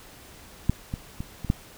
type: clicks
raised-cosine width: 5 ms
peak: -7 / -17 / -19 / -20 / -8 dBFS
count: 5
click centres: 0.696 / 0.939 / 1.205 / 1.447 / 1.501 s
effects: pink hiss -48 dBFS RMS until 1.77 s